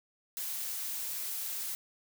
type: noise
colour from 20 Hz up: blue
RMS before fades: -37 dBFS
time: 0.37-1.75 s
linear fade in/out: 0 ms
effects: none